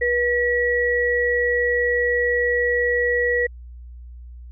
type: tone pair together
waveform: sine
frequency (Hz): 484.8 / 1929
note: B4 / B6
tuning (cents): -32 / -41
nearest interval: 2 octaves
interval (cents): 2391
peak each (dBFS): -20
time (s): 0.01-3.47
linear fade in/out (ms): 10
effects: added 60 Hz sine -36 dBFS peak until 4.51 s